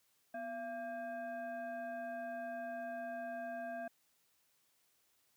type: tone with frequency modulation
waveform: sine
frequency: 679 Hz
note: F5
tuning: 49 cents flat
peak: -40 dBFS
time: 0.34-3.88 s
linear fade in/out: 5 ms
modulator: 925 Hz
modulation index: 0.74
effects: white hiss -75 dBFS RMS until 5.36 s + high-pass 60 Hz 12 dB/octave